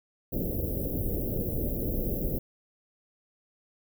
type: band-stop noise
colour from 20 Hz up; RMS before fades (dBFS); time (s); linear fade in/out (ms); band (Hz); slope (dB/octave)
pink; -30; 0.32-2.39; 10; 570 to 13000; 48
effects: none